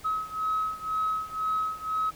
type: beating tone pair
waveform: sine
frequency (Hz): 1279 / 1281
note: D#6 / E6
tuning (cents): +47 / -50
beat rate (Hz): 2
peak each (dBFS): -28 / -30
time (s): 0.04-2.11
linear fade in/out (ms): 20
effects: tanh soft clip ceiling -20 dBFS + pink hiss -50 dBFS RMS until 2.15 s